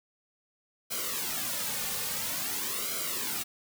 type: noise with flanger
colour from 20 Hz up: white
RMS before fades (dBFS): -33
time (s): 0.9-3.44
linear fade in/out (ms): 20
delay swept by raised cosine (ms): 1.1 to 3.1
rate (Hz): 0.49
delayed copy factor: -0.8
effects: none